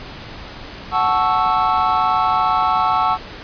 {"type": "chord", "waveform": "triangle", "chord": "F# minor seventh", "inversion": "none", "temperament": "equal with one note detuned", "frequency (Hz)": [740, 875.4, 1108.7, 1318.5], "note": ["F#5", "A5", "C#6", "E6"], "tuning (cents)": [0, -9, 0, 0], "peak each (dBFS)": -18, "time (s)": [0.91, 3.18], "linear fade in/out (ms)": 50, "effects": ["pink hiss -34 dBFS RMS until 3.43 s", "resampled to 11025 Hz"]}